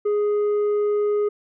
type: tone with tanh clipping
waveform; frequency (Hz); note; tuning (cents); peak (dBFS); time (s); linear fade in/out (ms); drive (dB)
sine; 415.3; G#4; 0; -19; 0.05-1.29; 10; 4
effects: none

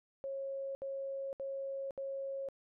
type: tone bursts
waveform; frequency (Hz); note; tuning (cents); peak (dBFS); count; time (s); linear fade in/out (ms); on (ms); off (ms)
sine; 545; C#5; -29; -37; 4; 0.24-2.487; 0; 510; 69
effects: none

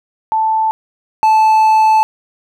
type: tone pair in turn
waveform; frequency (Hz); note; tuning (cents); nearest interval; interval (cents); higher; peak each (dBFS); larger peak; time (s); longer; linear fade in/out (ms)
sine / triangle; 880 / 873.4; A5 / A5; 0 / -13; unison; 13; first; -11 / -5; second; 0.32-0.71 / 1.23-2.03; second; 0
effects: none

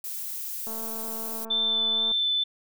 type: noise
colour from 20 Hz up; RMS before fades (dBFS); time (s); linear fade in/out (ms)
violet; -34; 0.04-1.45; 2
type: click train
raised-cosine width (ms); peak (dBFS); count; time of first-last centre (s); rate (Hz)
1; -28; 325; 0.67-2.116; 224
type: tone with vibrato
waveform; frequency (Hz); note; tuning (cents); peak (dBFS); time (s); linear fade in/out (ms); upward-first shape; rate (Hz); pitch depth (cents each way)
sine; 3533; A7; +6; -22; 1.5-2.44; 10; sine; 2.1; 10
effects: none

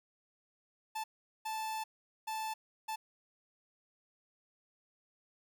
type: tone bursts at uneven times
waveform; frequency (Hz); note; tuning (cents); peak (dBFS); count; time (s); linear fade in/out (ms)
45% pulse; 877; A5; -6; -36; 4; 0.95-1.04 / 1.45-1.84 / 2.27-2.54 / 2.88-2.96; 10
effects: none

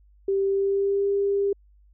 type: tone with pitch glide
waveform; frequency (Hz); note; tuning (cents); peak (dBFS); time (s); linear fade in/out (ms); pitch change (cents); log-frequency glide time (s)
sine; 391.4 to 399.4; G4 to G4; -3 to +32; -20; 0.28-1.53; 5; +35; 0.45-1.07
effects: added 50 Hz sine -53 dBFS peak until 1.93 s

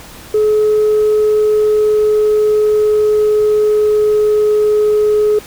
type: tone with pitch glide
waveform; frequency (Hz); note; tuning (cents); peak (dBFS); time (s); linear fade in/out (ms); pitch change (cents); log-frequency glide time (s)
sine; 426.3 to 422.6; G#4 to G#4; +45 to +30; -7; 0.34-5.39; 5; -15; 1.16-5.25
effects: tanh soft clip ceiling -6 dBFS + pink hiss -35 dBFS RMS until 5.46 s

